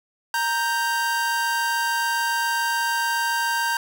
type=tone pair together; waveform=45% pulse; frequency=932.3 / 1569.5 Hz; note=A#5 / G6; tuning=0 / +2 cents; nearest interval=major sixth; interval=902 cents; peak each=-24 / -24 dBFS; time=0.34-3.77 s; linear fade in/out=2 ms; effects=none